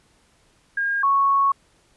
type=tone pair in turn; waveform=sine; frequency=1619 / 1106.2 Hz; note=G#6 / C#6; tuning=-45 / -4 cents; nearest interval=perfect fifth; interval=659 cents; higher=first; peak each=-20 / -15 dBFS; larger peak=second; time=0.77-1.03 / 1.03-1.52 s; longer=second; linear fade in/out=5 ms; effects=pink hiss -60 dBFS RMS until 1.96 s + resampled to 24000 Hz